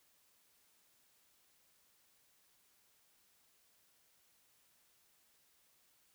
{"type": "silence", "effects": ["white hiss -72 dBFS RMS until 6.14 s"]}